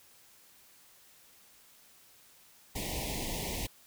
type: band-stop noise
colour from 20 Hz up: pink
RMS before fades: -36 dBFS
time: 2.75-3.67 s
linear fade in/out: 10 ms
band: 1000 to 1900 Hz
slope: 96 dB/octave
effects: white hiss -60 dBFS RMS until 3.86 s